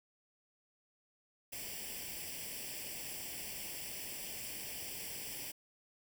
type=noise with comb filter; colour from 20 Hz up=white; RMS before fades=-44 dBFS; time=1.52-5.52 s; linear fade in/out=10 ms; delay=0.38 ms; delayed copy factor=+0.8; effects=none